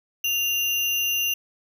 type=tone with sample-and-hold; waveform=sine; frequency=2794 Hz; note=F7; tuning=in tune; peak=-21 dBFS; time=0.24-1.34 s; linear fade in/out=5 ms; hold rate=8820 Hz; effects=none